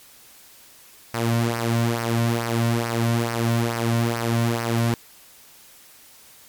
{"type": "tone with flanger", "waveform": "sawtooth", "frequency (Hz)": 116.54, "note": "A#2", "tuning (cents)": 0, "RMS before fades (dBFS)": -22, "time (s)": [1.14, 4.94], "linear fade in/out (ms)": 0, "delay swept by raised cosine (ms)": [0.27, 2.47], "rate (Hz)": 2.3, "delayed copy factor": -0.65, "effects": ["white hiss -49 dBFS RMS until 6.48 s", "MP3 96 kbps"]}